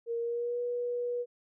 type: tone with pitch glide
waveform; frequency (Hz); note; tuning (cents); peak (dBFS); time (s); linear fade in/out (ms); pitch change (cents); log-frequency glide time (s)
sine; 466.2 to 484.9; A#4 to B4; 0 to -32; -30; 0.06-1.26; 50; +68; 0.19-0.6
effects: none